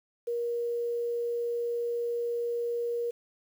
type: tone with quantisation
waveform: sine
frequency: 473.4 Hz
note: A#4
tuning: 27 cents sharp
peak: -28 dBFS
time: 0.27-3.11 s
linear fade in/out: 10 ms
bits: 9
effects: none